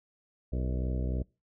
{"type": "harmonic tone with a mistuned harmonic", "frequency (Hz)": 63.2, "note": "B1", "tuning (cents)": 41, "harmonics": [1, 2, 3, 4, 5, 6, 7, 8, 9, 10], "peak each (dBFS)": [-30, -36, -40, -42, -44, -46, -47, -48, -49, -50], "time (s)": [0.52, 1.23], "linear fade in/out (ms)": 10, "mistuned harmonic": 8, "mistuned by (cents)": -69, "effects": ["noise-tail reverb RT60 0.3 s tail -25 dB re dry"]}